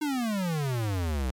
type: exponential sweep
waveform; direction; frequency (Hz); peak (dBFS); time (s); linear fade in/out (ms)
square; down; 311.1 to 60.5; -27; 0.01-1.31; 10
effects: MP3 96 kbps